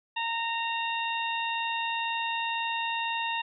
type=harmonic tone; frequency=922 Hz; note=A#5; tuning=19 cents flat; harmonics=1 / 2 / 3 / 4; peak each=-31 / -36 / -33 / -37 dBFS; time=0.16-3.42 s; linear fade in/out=10 ms; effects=none